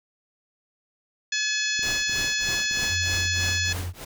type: harmonic tone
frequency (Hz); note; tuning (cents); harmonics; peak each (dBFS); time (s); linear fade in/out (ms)
853; G#5; +46; 2 / 3 / 4 / 5 / 6 / 7 / 8; -28 / -30 / -31 / -32 / -33 / -33 / -34; 1.32-3.73; 5
type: clicks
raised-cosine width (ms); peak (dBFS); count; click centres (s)
3; -28; 10; 1.793 / 2.096 / 2.245 / 2.488 / 2.53 / 2.712 / 2.772 / 2.831 / 3.144 / 3.255
type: noise with tremolo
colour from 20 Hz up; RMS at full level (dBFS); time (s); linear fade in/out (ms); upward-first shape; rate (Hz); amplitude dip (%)
pink; -33; 1.82-4.05; 10; triangle; 3.2; 100
type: tone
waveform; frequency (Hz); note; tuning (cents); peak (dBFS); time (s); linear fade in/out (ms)
sine; 89; F2; +33; -28; 2.88-3.94; 50
effects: none